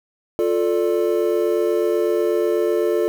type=chord; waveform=triangle; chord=D minor; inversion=first; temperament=just; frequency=352.4 / 440.5 / 587.3 Hz; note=F4 / A4 / D5; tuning=+16 / +2 / 0 cents; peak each=-18 / -18 / -22 dBFS; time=0.39-3.08 s; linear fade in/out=0 ms; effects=7-bit